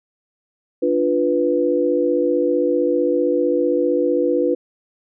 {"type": "chord", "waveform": "sine", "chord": "B diminished", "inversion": "first", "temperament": "equal", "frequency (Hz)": [293.7, 349.2, 493.9], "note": ["D4", "F4", "B4"], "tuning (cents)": [0, 0, 0], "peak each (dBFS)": [-21, -20, -18], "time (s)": [0.82, 4.55], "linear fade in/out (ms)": 10, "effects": []}